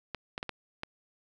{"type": "clicks", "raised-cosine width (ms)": 0.3, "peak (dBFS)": -19, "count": 5, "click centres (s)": [0.147, 0.379, 0.429, 0.493, 0.834], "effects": []}